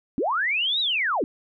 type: linear two-way sweep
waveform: sine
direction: up then down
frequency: 220.7 to 3951 to 220.7 Hz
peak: -21 dBFS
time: 0.18-1.24 s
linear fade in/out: 0 ms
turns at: 0.8 s
effects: none